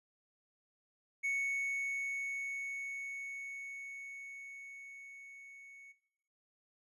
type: tone with level ramp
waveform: triangle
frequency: 2217 Hz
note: C#7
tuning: in tune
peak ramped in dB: -30 to -51 dBFS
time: 1.23-5.93 s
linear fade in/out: 20 ms
effects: noise-tail reverb RT60 0.7 s tail -17 dB re dry + resampled to 32000 Hz